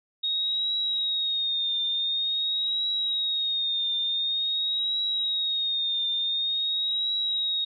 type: tone with vibrato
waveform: sine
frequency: 3738 Hz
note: A#7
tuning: 4 cents sharp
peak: -24 dBFS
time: 0.23-7.65 s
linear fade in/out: 10 ms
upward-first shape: triangle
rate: 0.47 Hz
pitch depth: 64 cents each way
effects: none